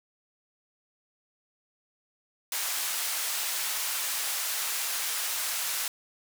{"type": "band-pass noise", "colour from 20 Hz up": "white", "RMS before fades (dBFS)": -31, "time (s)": [2.52, 5.88], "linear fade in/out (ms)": 2, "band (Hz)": [820, 16000], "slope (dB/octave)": 12, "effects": []}